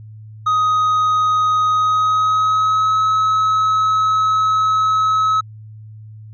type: tone with pitch glide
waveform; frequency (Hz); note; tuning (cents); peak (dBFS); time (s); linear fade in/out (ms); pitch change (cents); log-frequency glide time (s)
triangle; 1253 to 1286; D#6 to E6; +12 to -43; -11; 0.46-5.41; 10; +45; 1.7-3
effects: added 108 Hz sine -34 dBFS peak until 6.33 s + resampled to 16000 Hz

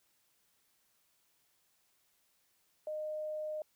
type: tone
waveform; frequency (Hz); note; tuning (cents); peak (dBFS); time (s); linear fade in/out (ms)
sine; 614; D#5; -23; -36; 2.87-3.62; 2
effects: white hiss -74 dBFS RMS until 3.75 s

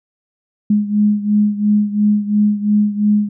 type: beating tone pair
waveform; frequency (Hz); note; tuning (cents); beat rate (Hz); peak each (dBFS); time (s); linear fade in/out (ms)
sine; 207.7 / 210.6; G#3 / G#3; 0 / +24; 2.9; -13 / -17; 0.7-3.29; 5
effects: none

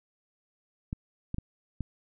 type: clicks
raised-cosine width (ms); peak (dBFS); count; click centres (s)
5; -20; 4; 0.929 / 1.344 / 1.384 / 1.807
effects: none

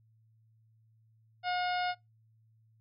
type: harmonic tone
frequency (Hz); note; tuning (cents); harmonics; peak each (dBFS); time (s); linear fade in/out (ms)
720; F#5; -47; 1 / 2 / 3 / 4 / 5 / 6 / 7; -31 / -37 / -41 / -43 / -45 / -47 / -48; 1.43-1.95; 50
effects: noise-tail reverb RT60 0.2 s tail -25 dB re dry + added 111 Hz sine -63 dBFS peak until 2.8 s

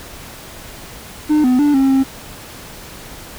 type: tone with pitch steps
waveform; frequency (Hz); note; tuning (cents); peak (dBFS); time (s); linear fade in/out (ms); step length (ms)
triangle; 302.8 / 252.3 / 292.4 / 269.1 / 267.4; D#4 / B3 / D4 / C4 / C4; -47 / +37 / -7 / +49 / +38; -8; 1.29-2.04; 20; 150
effects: pink hiss -35 dBFS RMS until 3.38 s

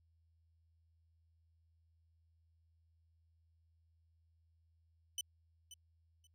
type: tone with echo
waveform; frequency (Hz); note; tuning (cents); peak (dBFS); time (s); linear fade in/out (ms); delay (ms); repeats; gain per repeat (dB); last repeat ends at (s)
20% pulse; 3003; F#7; +25; -32; 5.18-5.21; 2; 530; 2; -14; 6.27
effects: added 82 Hz sine -70 dBFS peak until 6.34 s

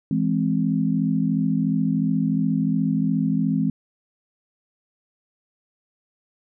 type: chord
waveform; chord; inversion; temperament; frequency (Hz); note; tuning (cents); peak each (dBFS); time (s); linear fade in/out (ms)
sine; E augmented; none; equal; 164.81 / 207.7 / 261.6; E3 / G#3 / B#3; 0 / 0 / 0; -23; 0.11-3.7; 2
effects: none

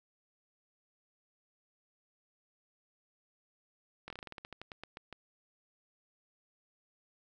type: slowing click train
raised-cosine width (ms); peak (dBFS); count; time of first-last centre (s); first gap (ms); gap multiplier
0.3; -28; 16; 4.08-5.127; 22; 1.15
effects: none

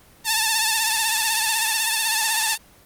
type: tone with vibrato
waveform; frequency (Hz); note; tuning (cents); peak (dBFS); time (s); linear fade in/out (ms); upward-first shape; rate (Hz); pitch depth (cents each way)
5% pulse; 887; A5; +14; -6; 0.24-2.58; 50; triangle; 16; 69
effects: pink hiss -51 dBFS RMS until 2.85 s + Opus 24 kbps

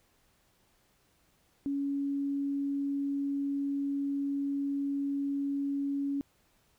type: tone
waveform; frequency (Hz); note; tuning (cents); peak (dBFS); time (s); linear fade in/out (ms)
sine; 280.1; C#4; +18; -29; 1.66-6.21; 0
effects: pink hiss -69 dBFS RMS until 6.78 s

